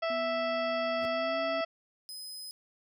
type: harmonic tone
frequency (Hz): 659.3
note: E5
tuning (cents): 0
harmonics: 1 / 2 / 3 / 4 / 5 / 7 / 8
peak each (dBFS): -30 / -36 / -40 / -42 / -44 / -47 / -48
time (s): 0.02-1.65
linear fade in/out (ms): 10
type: tone with pitch glide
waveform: triangle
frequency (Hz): 246.9 to 272.4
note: B3 to C#4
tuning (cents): 0 to -30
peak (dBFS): -38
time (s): 0.1-1.61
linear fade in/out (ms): 2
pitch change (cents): +170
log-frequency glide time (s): 1.07-1.39
type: tone with exponential growth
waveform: 10% pulse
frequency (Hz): 90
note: F#2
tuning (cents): -47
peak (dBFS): -33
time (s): 0.95-1.06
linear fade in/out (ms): 5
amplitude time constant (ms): 23
type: tone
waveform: sawtooth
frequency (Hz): 5040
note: D#8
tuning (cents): +21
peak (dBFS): -38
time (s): 2.09-2.51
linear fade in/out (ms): 0
effects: none